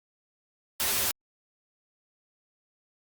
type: noise with comb filter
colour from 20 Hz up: white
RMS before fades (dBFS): -27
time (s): 0.8-1.11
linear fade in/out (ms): 0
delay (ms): 6.3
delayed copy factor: -0.6
effects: Opus 48 kbps